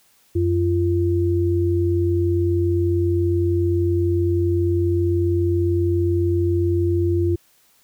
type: tone pair together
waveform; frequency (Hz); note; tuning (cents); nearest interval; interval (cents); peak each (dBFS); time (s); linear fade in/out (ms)
sine; 91.06 / 343.8; F#2 / F4; -27 / -27; octave + major seventh; 2300; -19; 0.35-7.36; 10
effects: white hiss -58 dBFS RMS until 7.83 s